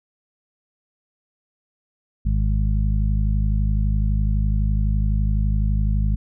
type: harmonic tone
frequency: 51.91 Hz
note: G#1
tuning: in tune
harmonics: 1 / 2 / 3 / 4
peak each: -18 / -24 / -28 / -30 dBFS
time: 2.25-6.16 s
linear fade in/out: 10 ms
effects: none